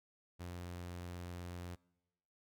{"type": "tone", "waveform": "sawtooth", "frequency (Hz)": 88.1, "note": "F2", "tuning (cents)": 16, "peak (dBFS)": -40, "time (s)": [0.39, 1.76], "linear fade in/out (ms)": 20, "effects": ["noise-tail reverb RT60 1.0 s tail -24 dB re dry"]}